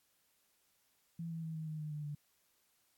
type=tone with pitch steps; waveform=sine; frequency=166.7 / 163.74 / 160.84 / 157.98 / 155.18 / 152.42 / 149.72 / 147.06 Hz; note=E3 / E3 / E3 / D#3 / D#3 / D#3 / D3 / D3; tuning=+20 / -11 / -42 / +27 / -4 / -35 / +34 / +3 cents; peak=-39 dBFS; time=1.19-2.15 s; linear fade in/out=5 ms; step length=120 ms; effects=white hiss -75 dBFS RMS until 2.97 s + AAC 64 kbps